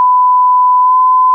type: tone with pitch glide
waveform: sine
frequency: 1000 to 1014.5 Hz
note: B5 to B5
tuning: +21 to +46 cents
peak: -5 dBFS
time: 0-1.34 s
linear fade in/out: 0 ms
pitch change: +25 cents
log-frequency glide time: 0.81-0.96 s
effects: none